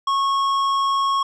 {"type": "tone with tanh clipping", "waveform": "sine", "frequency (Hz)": 1097, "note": "C#6", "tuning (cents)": -18, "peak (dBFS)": -19, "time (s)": [0.07, 1.23], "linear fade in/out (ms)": 5, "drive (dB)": 11, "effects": []}